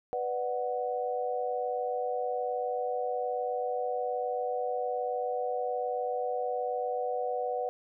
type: chord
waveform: sine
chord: B minor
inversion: none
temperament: just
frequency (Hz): 493.9 / 592.7 / 740.8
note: B4 / D5 / F#5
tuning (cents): 0 / +16 / +2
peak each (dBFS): -32 / -37 / -33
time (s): 0.13-7.69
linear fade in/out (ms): 0
effects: none